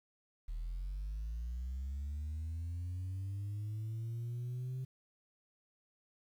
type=linear sweep; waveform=sine; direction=up; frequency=38 to 130.81 Hz; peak=-35 dBFS; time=0.48-4.85 s; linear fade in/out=10 ms; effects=tanh soft clip ceiling -36 dBFS + 11-bit